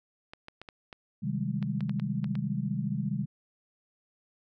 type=clicks; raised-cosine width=0.3 ms; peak=-27 dBFS; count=11; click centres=0.335 / 0.484 / 0.616 / 0.688 / 0.928 / 1.627 / 1.807 / 1.895 / 1.998 / 2.243 / 2.354 s
type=chord; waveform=sine; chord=Ab major seventh; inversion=first; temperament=equal with one note detuned; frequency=130.81 / 155.56 / 193.08 / 207.7 Hz; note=C3 / Eb3 / G3 / Ab3; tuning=0 / 0 / -26 / 0 cents; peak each=-34 dBFS; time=1.22-3.26 s; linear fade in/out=20 ms
effects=none